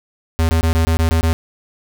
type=tone bursts; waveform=square; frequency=81.7 Hz; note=E2; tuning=15 cents flat; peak=-13 dBFS; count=8; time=0.39-1.33 s; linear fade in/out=0 ms; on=100 ms; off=20 ms; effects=9-bit